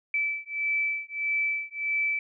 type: beating tone pair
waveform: sine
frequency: 2314 / 2315.6 Hz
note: D7 / D7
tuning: -26 / -25 cents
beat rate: 1.6 Hz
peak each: -29 dBFS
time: 0.14-2.19 s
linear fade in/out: 2 ms
effects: none